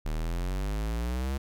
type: exponential sweep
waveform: square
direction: up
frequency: 37.25 to 69.3 Hz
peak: -29 dBFS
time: 0.05-1.38 s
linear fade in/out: 10 ms
effects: none